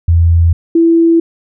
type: tone pair in turn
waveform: sine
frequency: 84.1 / 332.4 Hz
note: E2 / E4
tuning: +35 / +15 cents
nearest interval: 2 octaves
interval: 2380 cents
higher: second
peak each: -5 dBFS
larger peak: neither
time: 0.08-0.53 / 0.75-1.2 s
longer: neither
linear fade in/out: 5 ms
effects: none